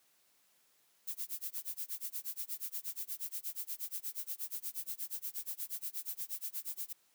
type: noise with tremolo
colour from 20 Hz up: violet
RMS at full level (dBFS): -38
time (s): 1.07-6.93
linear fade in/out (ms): 10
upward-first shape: sine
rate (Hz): 8.4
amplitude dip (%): 100
effects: white hiss -71 dBFS RMS until 7.14 s + high-pass 150 Hz 12 dB/octave